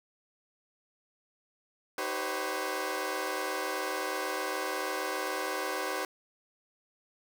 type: tone cluster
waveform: 15% pulse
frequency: 312.4 / 383.5 / 502 / 542 Hz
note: D#4 / G4 / B4 / C#5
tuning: +7 / -38 / +28 / -39 cents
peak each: -34 / -30 / -30 / -31 dBFS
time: 1.98-6.05 s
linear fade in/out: 2 ms
effects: none